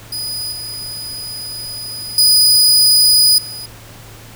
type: tone with level steps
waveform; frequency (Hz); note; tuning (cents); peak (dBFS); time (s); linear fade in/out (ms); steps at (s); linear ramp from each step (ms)
sawtooth; 4961; D#8; -6; -18 / -22 / -5 / -24; 0.12-3.66; 5; 0.52 / 2.18 / 3.38; 2
effects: added 111 Hz sine -39 dBFS peak until 4.35 s + pink hiss -39 dBFS RMS until 4.35 s